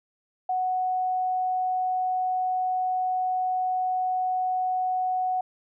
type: tone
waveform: sine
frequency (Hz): 740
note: F#5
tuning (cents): 0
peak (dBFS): -23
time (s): 0.49-5.41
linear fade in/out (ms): 5
effects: none